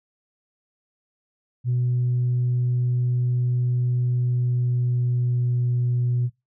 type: tone with pitch glide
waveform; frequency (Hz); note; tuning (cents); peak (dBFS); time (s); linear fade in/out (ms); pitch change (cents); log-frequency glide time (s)
sine; 123.47 to 122.48; B2 to B2; 0 to -14; -18; 1.64-6.3; 50; -14; 4.04-5.65
effects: noise-tail reverb RT60 0.2 s tail -20 dB re dry + tanh soft clip ceiling -16 dBFS